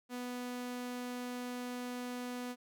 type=tone; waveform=sawtooth; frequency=246.9 Hz; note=B3; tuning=in tune; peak=-35 dBFS; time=0.09-2.56 s; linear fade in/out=50 ms; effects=none